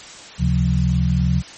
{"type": "tone cluster", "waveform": "sine", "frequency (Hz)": [73, 133.9, 176.7], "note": ["D2", "C3", "F3"], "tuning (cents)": [-10, 40, 21], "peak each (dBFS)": -19, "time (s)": [0.38, 1.43], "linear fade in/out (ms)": 50, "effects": ["white hiss -38 dBFS RMS until 1.57 s", "MP3 32 kbps"]}